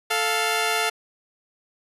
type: tone pair together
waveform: 10% pulse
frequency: 440 / 699.1 Hz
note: A4 / F5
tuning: 0 / +2 cents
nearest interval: minor sixth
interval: 802 cents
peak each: -16 / -15 dBFS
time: 0.1-0.9 s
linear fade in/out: 10 ms
effects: resampled to 32000 Hz